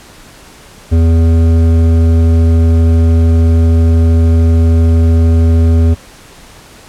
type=tone with hard clipping; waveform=triangle; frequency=82.41 Hz; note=E2; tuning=in tune; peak=-7 dBFS; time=0.91-5.95 s; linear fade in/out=20 ms; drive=15 dB; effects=pink hiss -37 dBFS RMS until 6.88 s + low-pass 11000 Hz 12 dB/octave